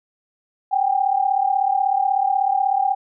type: tone pair together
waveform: sine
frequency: 766 / 802.3 Hz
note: G5 / G5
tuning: -40 / +40 cents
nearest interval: minor second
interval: 80 cents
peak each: -19 dBFS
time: 0.71-2.95 s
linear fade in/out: 20 ms
effects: none